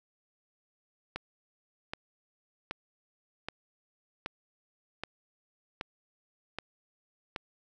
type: click train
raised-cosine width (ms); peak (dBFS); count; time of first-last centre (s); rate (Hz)
0.3; -19; 9; 1.16-7.362; 1.29
effects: none